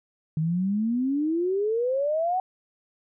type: exponential sweep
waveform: sine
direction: up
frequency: 152.8 to 760 Hz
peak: -22 dBFS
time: 0.37-2.4 s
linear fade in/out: 2 ms
effects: none